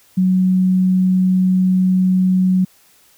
sine tone, 185.4 Hz, F#3, 4 cents sharp, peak -11 dBFS, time 0.17-2.65 s, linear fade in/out 10 ms, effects white hiss -52 dBFS RMS until 3.17 s

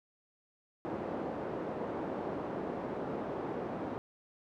pink band-pass noise, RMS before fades -38 dBFS, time 0.85-3.98 s, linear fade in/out 0 ms, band 250 to 710 Hz, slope 12 dB/octave, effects none

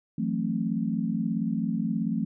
sine chord, F# half-diminished seventh, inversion third, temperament just, 166.5 / 185 / 222 / 266.4 Hz, E3 / F#3 / A3 / C4, +18 / 0 / +16 / +31 cents, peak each -32 / -31 / -28 / -33 dBFS, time 0.18-2.25 s, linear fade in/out 5 ms, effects none

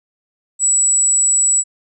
sine tone, 7840 Hz, B8, 14 cents flat, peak -11 dBFS, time 0.59-1.64 s, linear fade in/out 50 ms, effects none

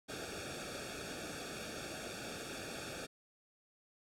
pink noise with comb filter, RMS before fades -44 dBFS, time 0.08-3.07 s, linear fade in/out 20 ms, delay 0.99 ms, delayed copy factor -0.95, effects low-pass 9000 Hz 12 dB/octave

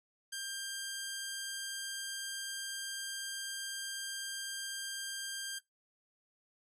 10% pulse tone, 1592 Hz, G6, 26 cents sharp, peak -30 dBFS, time 0.32-5.59 s, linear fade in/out 10 ms, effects noise-tail reverb RT60 0.2 s tail -25 dB re dry + AAC 48 kbps

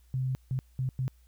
sine tone bursts at uneven times, 130 Hz, C3, 11 cents flat, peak -27 dBFS, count 4, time 0.14-0.35 / 0.51-0.59 / 0.79-0.89 / 0.99-1.08 s, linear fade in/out 0 ms, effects added 60 Hz sine -57 dBFS peak until 1.27 s + white hiss -70 dBFS RMS until 1.27 s

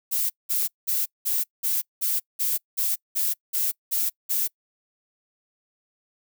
violet noise bursts, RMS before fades -24 dBFS, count 12, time 0.11-4.48 s, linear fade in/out 20 ms, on 190 ms, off 190 ms, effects noise-tail reverb RT60 0.1 s tail -26 dB re dry

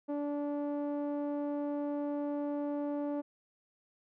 sawtooth tone with low-pass filter, 290 Hz, D4, 22 cents flat, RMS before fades -35 dBFS, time 0.08-3.22 s, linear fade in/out 20 ms, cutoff 660 Hz, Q 1.3, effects none

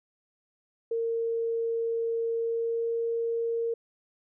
sine tone with pitch glide, 459.2 to 462.1 Hz, A#4 to A#4, -26 to -15 cents, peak -26 dBFS, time 0.91-3.74 s, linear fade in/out 5 ms, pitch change +11 cents, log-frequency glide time 2.35-2.92 s, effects none

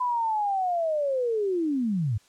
sine linear sweep, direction down, 1008 to 94.7 Hz, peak -23 dBFS, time 0-2.18 s, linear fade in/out 10 ms, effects white hiss -60 dBFS RMS until 2.28 s + low-pass 8000 Hz 12 dB/octave

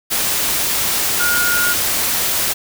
sine tone in noise, 1429 Hz, F6, 39 cents sharp, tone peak -16 dBFS, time 1.19-1.74 s, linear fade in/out 20 ms, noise white, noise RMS -18 dBFS, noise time 0.1-2.54 s, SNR -1 dB, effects none

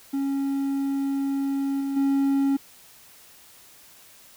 triangle tone with level steps, 275.3 Hz, C#4, 12 cents flat, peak -21 / -23 / -17 dBFS, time 0.13-2.57 s, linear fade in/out 10 ms, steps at 1.8 / 1.96 s, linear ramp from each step 10 ms, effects white hiss -51 dBFS RMS until 4.36 s

